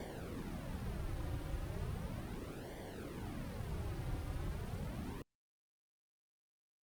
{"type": "noise with flanger", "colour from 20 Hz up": "brown", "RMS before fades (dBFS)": -42, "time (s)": [0, 5.22], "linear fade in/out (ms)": 2, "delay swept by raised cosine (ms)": [0.75, 4.65], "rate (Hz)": 0.36, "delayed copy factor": -0.85, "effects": ["Opus 48 kbps"]}